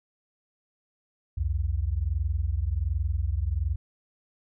sine tone pair together, 63.68 / 85 Hz, C2 / F2, -46 / -46 cents, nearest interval perfect fourth, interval 500 cents, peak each -27 dBFS, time 1.37-3.76 s, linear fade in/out 10 ms, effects none

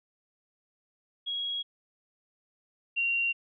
sine tone pair in turn, 3309 / 2759 Hz, G#7 / F7, -7 / -22 cents, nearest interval minor third, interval 315 cents, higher first, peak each -30 / -25 dBFS, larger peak second, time 1.26-1.63 / 2.96-3.33 s, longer neither, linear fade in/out 20 ms, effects none

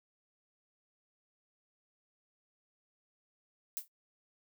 violet noise with exponential decay, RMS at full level -33 dBFS, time 3.77-3.88 s, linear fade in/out 0 ms, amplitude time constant 22 ms, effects noise-tail reverb RT60 0.1 s tail -24 dB re dry

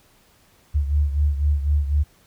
sine beating tone pair, 72.2 / 76.2 Hz, D2 / D#2, -29 / -36 cents, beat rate 4 Hz, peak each -18 / -24 dBFS, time 0.74-2.04 s, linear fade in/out 20 ms, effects pink hiss -57 dBFS RMS until 2.26 s

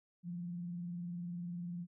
sine tone with vibrato, 174.61 Hz, F3, in tune, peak -39 dBFS, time 0.23-1.87 s, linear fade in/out 50 ms, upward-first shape square, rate 20 Hz, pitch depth 48 cents each way, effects none

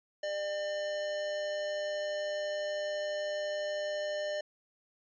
square tone with amplitude modulation, 601 Hz, D5, 40 cents sharp, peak -32 dBFS, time 0.23-4.41 s, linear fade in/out 5 ms, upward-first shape sine, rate 196 Hz, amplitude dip 30%, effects resampled to 16000 Hz

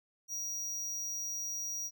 square tone, 5750 Hz, F8, 50 cents sharp, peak -36 dBFS, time 0.28-1.91 s, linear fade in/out 50 ms, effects none

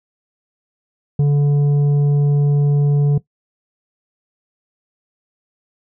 sine tone with tanh clipping, 144.3 Hz, D3, 30 cents flat, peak -12 dBFS, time 1.19-3.18 s, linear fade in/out 5 ms, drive 6 dB, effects noise-tail reverb RT60 0.1 s tail -17 dB re dry

